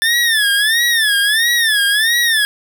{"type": "tone with vibrato", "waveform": "25% pulse", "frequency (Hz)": 1760, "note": "A6", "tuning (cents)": 0, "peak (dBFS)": -8, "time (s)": [0.02, 2.45], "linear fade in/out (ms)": 0, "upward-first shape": "sine", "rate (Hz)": 1.5, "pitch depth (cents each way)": 150, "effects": []}